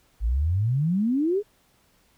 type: exponential sweep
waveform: sine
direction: up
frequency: 50.7 to 432.3 Hz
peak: -20 dBFS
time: 0.2-1.43 s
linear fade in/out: 50 ms
effects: pink hiss -63 dBFS RMS until 2.17 s